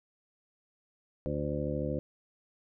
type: harmonic tone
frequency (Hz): 73.2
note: D2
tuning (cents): -5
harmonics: 1 / 2 / 3 / 4 / 5 / 7 / 8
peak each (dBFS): -39 / -36 / -39 / -38 / -40 / -36 / -41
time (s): 1.26-1.99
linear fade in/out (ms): 0
effects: none